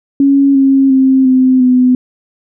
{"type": "tone with pitch steps", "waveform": "sine", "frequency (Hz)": [277.2, 270.7, 264.4, 258.2, 252.1], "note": ["C#4", "C#4", "C4", "C4", "B3"], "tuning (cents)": [0, -41, 18, -23, 36], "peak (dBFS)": -5, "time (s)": [0.2, 1.95], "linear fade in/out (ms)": 2, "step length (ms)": 350, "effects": []}